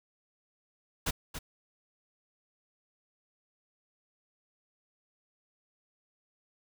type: noise with echo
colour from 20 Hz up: pink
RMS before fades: -30 dBFS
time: 1.06-1.11 s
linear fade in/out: 10 ms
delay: 280 ms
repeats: 1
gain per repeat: -9 dB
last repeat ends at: 1.39 s
effects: none